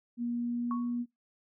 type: tone with pitch glide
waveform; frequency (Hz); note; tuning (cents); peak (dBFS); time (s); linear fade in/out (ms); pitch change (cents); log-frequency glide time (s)
sine; 238.5 to 240.6; A#3 to B3; +40 to -45; -30; 0.17-1.06; 50; +15; 0.33-0.85
type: tone with exponential decay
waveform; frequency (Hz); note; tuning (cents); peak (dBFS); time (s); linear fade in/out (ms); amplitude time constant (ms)
sine; 1108.7; C#6; 0; -32; 0.71-0.99; 1; 59
effects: noise-tail reverb RT60 0.2 s tail -21 dB re dry